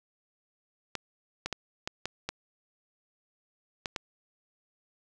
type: clicks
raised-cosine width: 0.2 ms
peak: -15 dBFS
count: 8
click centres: 0.953 / 1.46 / 1.527 / 1.875 / 2.056 / 2.29 / 3.858 / 3.962 s
effects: none